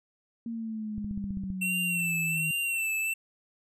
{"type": "exponential sweep", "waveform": "sine", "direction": "down", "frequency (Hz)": [232.5, 155.56], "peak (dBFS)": -32, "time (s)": [0.46, 2.51], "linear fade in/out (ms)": 2}
{"type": "click train", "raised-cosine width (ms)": 5, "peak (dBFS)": -26, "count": 9, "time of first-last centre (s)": [0.98, 1.503], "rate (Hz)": 15.3}
{"type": "tone with vibrato", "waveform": "square", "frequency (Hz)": 2700, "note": "E7", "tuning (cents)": 41, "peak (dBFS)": -28, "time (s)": [1.61, 3.14], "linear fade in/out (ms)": 10, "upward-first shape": "sine", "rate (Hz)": 1.3, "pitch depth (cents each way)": 52}
{"effects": []}